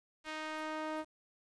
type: tone with band-pass filter sweep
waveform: sawtooth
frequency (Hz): 311.1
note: D#4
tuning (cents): 0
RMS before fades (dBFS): -40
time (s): 0.24-1.05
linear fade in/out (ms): 50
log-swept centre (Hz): 2200 to 770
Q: 0.82
effects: resampled to 22050 Hz + 10-bit